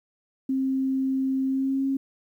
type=tone with pitch glide; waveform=sine; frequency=265.5 to 270.5 Hz; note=C4 to C#4; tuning=+25 to -42 cents; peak=-22 dBFS; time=0.49-1.97 s; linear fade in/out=5 ms; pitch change=+33 cents; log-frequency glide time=1.46-1.82 s; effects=10-bit